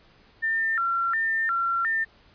sine tone with vibrato, 1568 Hz, G6, in tune, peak -22 dBFS, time 0.42-2.05 s, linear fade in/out 20 ms, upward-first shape square, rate 1.4 Hz, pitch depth 240 cents each way, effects pink hiss -57 dBFS RMS until 2.34 s + resampled to 11025 Hz

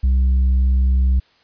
sine tone with tanh clipping, 64.4 Hz, C2, 27 cents flat, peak -13 dBFS, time 0.03-1.2 s, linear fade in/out 10 ms, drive 3 dB, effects white hiss -56 dBFS RMS until 1.43 s + resampled to 11025 Hz

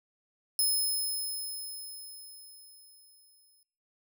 5% pulse tone with exponential decay, 5170 Hz, E8, 34 cents flat, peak -18 dBFS, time 0.59-3.63 s, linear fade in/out 1 ms, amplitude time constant 660 ms, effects noise-tail reverb RT60 0.7 s tail -25 dB re dry

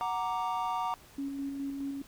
triangle chord, Gb augmented, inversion none, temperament equal, 740 / 932.3 / 1174.7 Hz, Gb5 / Bb5 / D6, 0 / 0 / 0 cents, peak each -33 / -31 / -34 dBFS, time 0.01-0.94 s, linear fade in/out 0 ms
sine tone with tremolo, 277.2 Hz, C#4, in tune, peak -32 dBFS, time 1.18-2.02 s, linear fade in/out 5 ms, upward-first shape square, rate 4.8 Hz, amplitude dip 30%
effects pink hiss -56 dBFS RMS until 2.07 s

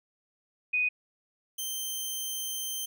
sine / 10% pulse tone pair in turn, 2489 / 3122 Hz, D#7 / G7, 0 / -8 cents, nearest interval major third, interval 392 cents, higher second, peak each -24 dBFS, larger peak neither, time 0.73-0.89 / 1.58-2.86 s, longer second, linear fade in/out 10 ms, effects none

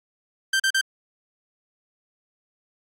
sawtooth tone bursts, 1566 Hz, G6, 2 cents flat, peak -15 dBFS, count 3, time 0.53-0.812 s, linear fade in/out 5 ms, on 68 ms, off 39 ms, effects low-pass 11000 Hz 12 dB/octave + AAC 64 kbps

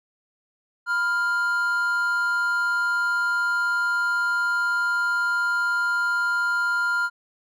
triangle tone pair together, 992.3 / 1401 Hz, B5 / F6, +8 / +5 cents, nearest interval tritone, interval 597 cents, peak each -29 / -19 dBFS, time 0.86-7.1 s, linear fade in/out 50 ms, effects none

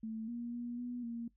sine tone with pitch steps, 221.6 / 237.4 / 239.8 / 244.3 / 233.5 Hz, A3 / A#3 / A#3 / B3 / A#3, +13 / +32 / +49 / -19 / +3 cents, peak -38 dBFS, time 0.03-1.28 s, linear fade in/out 5 ms, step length 250 ms, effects noise-tail reverb RT60 0.1 s tail -18 dB re dry + added 50 Hz sine -70 dBFS peak until 1.36 s

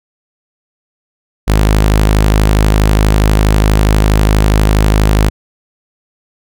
sawtooth tone, 52.3 Hz, G#1, 13 cents sharp, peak -3 dBFS, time 1.47-5.3 s, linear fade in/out 20 ms, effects none

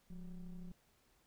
triangle ring-modulated tone, 96.5 Hz, G2, 27 cents flat, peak -40 dBFS, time 0.1-0.72 s, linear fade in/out 5 ms, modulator 80.2 Hz, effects pink hiss -73 dBFS RMS until 1.26 s

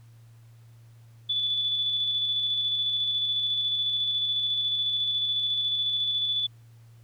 sine tone with tremolo, 3464 Hz, A7, 28 cents flat, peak -23 dBFS, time 1.29-6.47 s, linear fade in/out 10 ms, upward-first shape square, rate 14 Hz, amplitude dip 25%, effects added 115 Hz sine -49 dBFS peak until 7.03 s + pink hiss -65 dBFS RMS until 7.03 s

